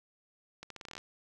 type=accelerating click train; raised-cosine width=0.2 ms; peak=-27 dBFS; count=11; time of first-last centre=0.63-0.98 s; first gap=73 ms; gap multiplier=0.82; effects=none